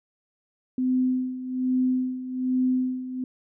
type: tone with tremolo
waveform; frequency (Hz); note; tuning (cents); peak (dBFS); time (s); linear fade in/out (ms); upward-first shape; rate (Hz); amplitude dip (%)
sine; 255.5; C4; -41; -19; 0.78-3.24; 2; sine; 1.2; 75
effects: none